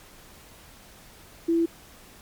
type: tone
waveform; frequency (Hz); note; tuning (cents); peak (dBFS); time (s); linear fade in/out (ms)
sine; 333.6; E4; +21; -19; 1.48-1.66; 10
effects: pink hiss -50 dBFS RMS until 2.21 s + MP3 96 kbps